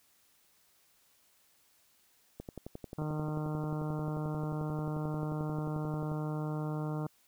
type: click train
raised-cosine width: 2 ms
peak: -28 dBFS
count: 43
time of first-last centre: 2.4-6.117 s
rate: 11.3 Hz
type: harmonic tone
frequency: 152.8 Hz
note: D#3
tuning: 31 cents flat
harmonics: 1 / 2 / 3 / 4 / 5 / 6 / 7 / 8 / 9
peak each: -34 / -40 / -44 / -46 / -48 / -50 / -51 / -52 / -53 dBFS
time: 2.98-7.07 s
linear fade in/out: 5 ms
effects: white hiss -68 dBFS RMS until 7.27 s